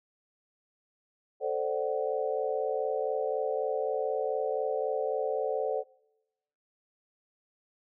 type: chord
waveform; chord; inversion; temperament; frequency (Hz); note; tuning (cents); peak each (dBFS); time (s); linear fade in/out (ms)
sine; D dominant seventh; second; equal with one note detuned; 440 / 523.3 / 587.3 / 749.9; A4 / C5 / D5 / F#5; 0 / 0 / 0 / +23; -32 / -32 / -34 / -36; 1.4-5.84; 50
effects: noise-tail reverb RT60 1.0 s tail -26 dB re dry

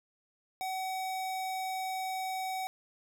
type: tone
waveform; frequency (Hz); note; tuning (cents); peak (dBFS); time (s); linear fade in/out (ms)
square; 755; F#5; +35; -34; 0.61-2.67; 0
effects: none

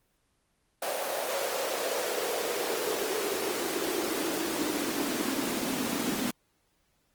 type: noise with high-pass filter sweep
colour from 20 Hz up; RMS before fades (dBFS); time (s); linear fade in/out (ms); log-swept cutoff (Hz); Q
pink; -31; 0.82-6.31; 5; 600 to 230; 4
effects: pink hiss -72 dBFS RMS until 7.14 s + Opus 24 kbps

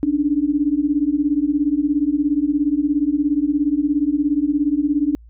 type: beating tone pair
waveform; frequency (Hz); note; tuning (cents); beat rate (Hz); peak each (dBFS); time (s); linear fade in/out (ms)
sine; 282.5 / 299.5; C#4 / D4; +33 / +34; 17; -19 / -18; 0.03-5.15; 0
effects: added 57 Hz sine -41 dBFS peak until 5.29 s

